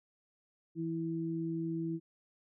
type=tone pair together; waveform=sine; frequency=164.81 / 328.2 Hz; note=E3 / E4; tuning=0 / -8 cents; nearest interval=octave; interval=1192 cents; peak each=-37 / -35 dBFS; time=0.75-2 s; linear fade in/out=50 ms; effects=none